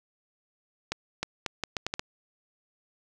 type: accelerating click train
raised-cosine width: 0.2 ms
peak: -12 dBFS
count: 8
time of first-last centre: 0.92-1.994 s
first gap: 310 ms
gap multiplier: 0.75
effects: none